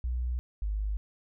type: tone pair in turn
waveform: sine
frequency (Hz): 61.2 / 51.46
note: B1 / G#1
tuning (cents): -15 / -15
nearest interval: minor third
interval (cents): 300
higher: first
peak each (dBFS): -28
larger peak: neither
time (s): 0.04-0.39 / 0.62-0.97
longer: neither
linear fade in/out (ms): 0
effects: none